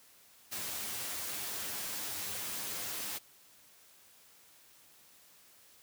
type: noise with comb filter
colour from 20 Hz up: white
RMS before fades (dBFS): -39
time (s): 0.51-3.19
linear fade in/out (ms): 20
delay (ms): 9.7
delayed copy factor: +0.5
effects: white hiss -61 dBFS RMS until 5.82 s + high-pass 60 Hz 12 dB/octave